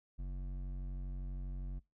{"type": "tone with hard clipping", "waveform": "triangle", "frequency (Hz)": 46.25, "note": "F#1", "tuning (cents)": 0, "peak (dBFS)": -40, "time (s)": [0.18, 1.8], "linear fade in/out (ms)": 20, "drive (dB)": 14, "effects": ["noise-tail reverb RT60 0.2 s tail -23 dB re dry"]}